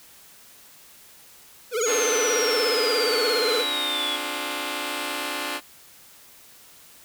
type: tone with vibrato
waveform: square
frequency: 460.7 Hz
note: A#4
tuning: 20 cents flat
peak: -23 dBFS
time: 1.71-3.65 s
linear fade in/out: 50 ms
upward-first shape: triangle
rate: 17 Hz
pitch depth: 180 cents each way
type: exponential sweep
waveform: sine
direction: down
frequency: 6750 to 3347 Hz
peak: -25 dBFS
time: 1.81-4.16 s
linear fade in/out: 2 ms
type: chord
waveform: 5% pulse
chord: D half-diminished seventh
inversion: third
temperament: just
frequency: 264.3 / 293.7 / 352.4 / 422.9 Hz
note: C4 / D4 / F4 / Ab4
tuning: +18 / 0 / +16 / +31 cents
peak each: -24 / -19 / -22 / -25 dBFS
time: 1.85-5.61 s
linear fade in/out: 50 ms
effects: white hiss -50 dBFS RMS until 7.04 s